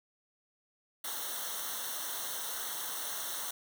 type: noise with comb filter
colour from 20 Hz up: white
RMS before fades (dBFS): -38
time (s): 1.04-3.51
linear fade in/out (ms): 5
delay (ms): 0.41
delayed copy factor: -1
effects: none